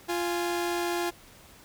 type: tone pair together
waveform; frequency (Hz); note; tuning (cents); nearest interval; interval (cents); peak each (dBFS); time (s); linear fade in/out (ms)
sawtooth; 347.8 / 830.6; F4 / G#5; -7 / 0; octave + minor third; 1507; -24 / -31; 0.08-1.11; 20
effects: pink hiss -53 dBFS RMS until 1.64 s